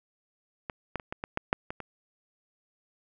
clicks, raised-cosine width 0.5 ms, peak -19 / -16 / -26 / -19 / -18 / -13 / -8 / -20 / -23 dBFS, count 9, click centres 0.698 / 0.957 / 0.998 / 1.125 / 1.239 / 1.374 / 1.529 / 1.705 / 1.803 s, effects none

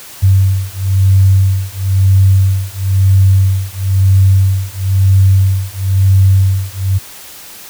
sine beating tone pair, 95.6 / 96.6 Hz, G2 / G2, -43 / -25 cents, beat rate 1 Hz, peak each -10 dBFS, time 0.22-6.99 s, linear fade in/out 20 ms, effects white hiss -33 dBFS RMS until 7.69 s

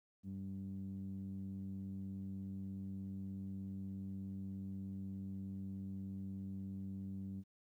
sawtooth tone with low-pass filter, 96.7 Hz, G2, 23 cents flat, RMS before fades -45 dBFS, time 0.23-7.44 s, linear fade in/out 50 ms, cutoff 220 Hz, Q 7.7, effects 13-bit

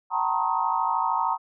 sine tone cluster, 759 / 902 / 955 / 1078 / 1262 Hz, F#5 / A5 / A#5 / C#6 / D#6, +44 / +43 / +42 / -49 / +24 cents, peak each -31 / -26 / -27 / -29 / -31 dBFS, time 0.1-1.38 s, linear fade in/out 50 ms, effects none

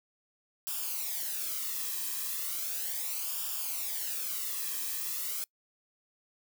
blue noise with flanger, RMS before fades -35 dBFS, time 0.67-5.44 s, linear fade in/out 0 ms, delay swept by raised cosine 0.48 to 1.41 ms, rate 0.36 Hz, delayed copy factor -0.7, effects noise-tail reverb RT60 0.1 s tail -26 dB re dry

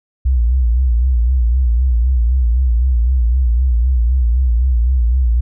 sine tone with vibrato, 61.1 Hz, B1, 18 cents flat, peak -10 dBFS, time 0.25-5.41 s, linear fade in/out 10 ms, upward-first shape sine, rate 3.9 Hz, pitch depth 120 cents each way, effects none

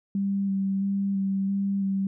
sine tone with vibrato, 196 Hz, G3, in tune, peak -23 dBFS, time 0.15-2.07 s, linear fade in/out 2 ms, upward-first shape square, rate 1.5 Hz, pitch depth 14 cents each way, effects none

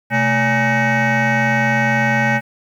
sine tone with frequency modulation, 829 Hz, G#5, 3 cents flat, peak -11 dBFS, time 0.1-2.41 s, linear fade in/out 50 ms, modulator 350 Hz, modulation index 3.9, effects tanh soft clip ceiling -11 dBFS + 8-bit

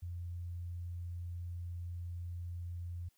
sine tone, 87 Hz, F2, 6 cents flat, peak -39 dBFS, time 0.02-3.09 s, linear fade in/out 10 ms, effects white hiss -75 dBFS RMS until 3.17 s

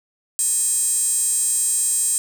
square tone with high-pass filter, 357.8 Hz, F4, 42 cents sharp, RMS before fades -20 dBFS, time 0.39-2.18 s, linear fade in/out 0 ms, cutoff 8300 Hz, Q 7.9, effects none

